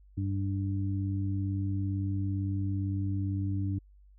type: harmonic tone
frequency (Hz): 97.8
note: G2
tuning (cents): -4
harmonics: 1 / 2 / 3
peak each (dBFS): -29 / -39 / -36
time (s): 0.17-3.79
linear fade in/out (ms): 10
effects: added 49 Hz sine -54 dBFS peak until 4.18 s